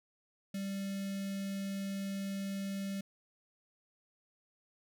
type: tone with notch filter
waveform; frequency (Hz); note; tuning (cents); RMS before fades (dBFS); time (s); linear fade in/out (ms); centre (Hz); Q
square; 196; G3; 0; -38; 0.54-3.01; 5; 980; 0.7
effects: none